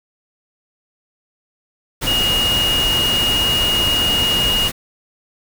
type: tone in noise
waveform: sine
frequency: 2866 Hz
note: F7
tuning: 44 cents sharp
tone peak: -15 dBFS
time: 2.06-4.69 s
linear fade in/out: 20 ms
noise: pink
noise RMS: -22 dBFS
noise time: 2.01-4.72 s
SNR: +4 dB
effects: none

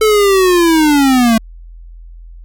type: linear sweep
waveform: square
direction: down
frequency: 440 to 220 Hz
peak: -8 dBFS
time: 0.01-1.38 s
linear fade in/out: 5 ms
effects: added 42 Hz sine -31 dBFS peak until 2.44 s

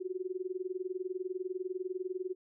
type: tone with tremolo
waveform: sine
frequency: 370 Hz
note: F#4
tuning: in tune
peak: -31 dBFS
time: 0-2.35 s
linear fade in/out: 20 ms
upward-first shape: sine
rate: 20 Hz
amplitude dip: 95%
effects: none

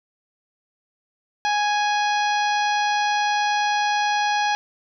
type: harmonic tone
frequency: 830.6 Hz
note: G#5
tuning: in tune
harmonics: 1 / 2 / 3 / 4 / 5 / 6 / 7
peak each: -20 / -26 / -30 / -32 / -34 / -36 / -37 dBFS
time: 1.45-4.55 s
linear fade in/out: 0 ms
effects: none

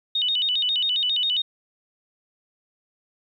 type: tone with vibrato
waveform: sine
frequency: 3322 Hz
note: G#7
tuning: in tune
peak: -20 dBFS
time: 0.15-1.42 s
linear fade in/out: 5 ms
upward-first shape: square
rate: 7.4 Hz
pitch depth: 190 cents each way
effects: 10-bit

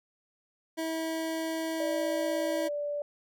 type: tone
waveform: 25% pulse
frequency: 323.2 Hz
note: E4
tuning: 34 cents flat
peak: -27 dBFS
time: 0.77-2.69 s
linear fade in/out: 20 ms
type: tone with pitch glide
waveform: sine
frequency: 590 to 583.2 Hz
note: D5 to D5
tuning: +8 to -12 cents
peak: -30 dBFS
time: 1.8-3.02 s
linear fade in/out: 2 ms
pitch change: -20 cents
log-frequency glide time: 2.26-2.85 s
effects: none

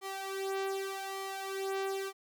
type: tone with flanger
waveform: sawtooth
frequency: 388.1 Hz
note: G4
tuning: 17 cents flat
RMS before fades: -37 dBFS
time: 0.01-2.13 s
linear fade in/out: 50 ms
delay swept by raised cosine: 0.94 to 2.54 ms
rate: 0.84 Hz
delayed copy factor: +0.75
effects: none

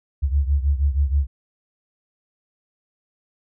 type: beating tone pair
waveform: sine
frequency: 68.9 / 75.2 Hz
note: C#2 / D2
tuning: -10 / +42 cents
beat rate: 6.3 Hz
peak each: -18 / -22 dBFS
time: 0.22-1.27 s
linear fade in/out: 20 ms
effects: none

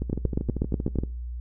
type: two click trains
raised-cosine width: 3 ms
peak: -16 / -11 dBFS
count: 14 / 8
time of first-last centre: 0.02-1.036 / 0.13-0.987 s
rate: 12.8 / 8.17 Hz
effects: noise-tail reverb RT60 0.4 s tail -23 dB re dry + added 60 Hz sine -31 dBFS peak until 1.4 s

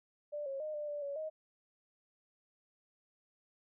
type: tone with pitch steps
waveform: sine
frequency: 590 / 545 / 614 / 595 / 586 / 564 / 626 Hz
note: D5 / C#5 / D#5 / D5 / D5 / C#5 / D#5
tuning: +8 / -29 / -23 / +22 / -4 / +30 / +10 cents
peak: -37 dBFS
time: 0.32-1.3 s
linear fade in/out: 20 ms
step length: 140 ms
effects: none

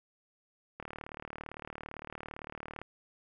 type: click train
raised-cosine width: 0.5 ms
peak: -26 dBFS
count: 77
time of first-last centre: 0.8-2.816 s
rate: 37.7 Hz
effects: none

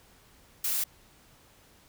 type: noise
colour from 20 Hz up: blue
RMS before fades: -29 dBFS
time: 0.64-0.84 s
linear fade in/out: 5 ms
effects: pink hiss -59 dBFS RMS until 1.88 s

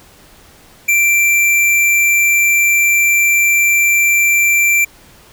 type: tone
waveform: square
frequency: 2352 Hz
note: D7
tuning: 2 cents sharp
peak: -10 dBFS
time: 0.88-4.85 s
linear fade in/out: 10 ms
effects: pink hiss -44 dBFS RMS until 5.32 s

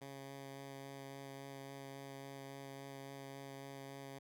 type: tone with vibrato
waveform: 10% pulse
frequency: 137.3 Hz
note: C#3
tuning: 16 cents flat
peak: -40 dBFS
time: 0.01-4.19 s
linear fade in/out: 10 ms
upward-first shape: sine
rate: 3.6 Hz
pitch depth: 10 cents each way
effects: none

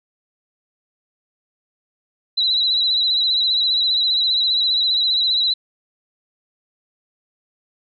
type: tone with vibrato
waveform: sine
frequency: 3951 Hz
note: B7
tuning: in tune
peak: -15 dBFS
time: 2.37-5.54 s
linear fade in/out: 10 ms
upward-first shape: sine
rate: 15 Hz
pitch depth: 54 cents each way
effects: none

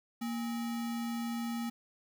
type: tone with sample-and-hold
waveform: sine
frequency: 233.5 Hz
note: A#3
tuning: 3 cents sharp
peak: -33 dBFS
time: 0.21-1.7 s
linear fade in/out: 10 ms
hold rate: 1050 Hz
effects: none

